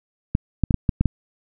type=clicks; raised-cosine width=5 ms; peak=-5 dBFS; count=7; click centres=0.351 / 0.637 / 0.708 / 0.743 / 0.892 / 1.01 / 1.057 s; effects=none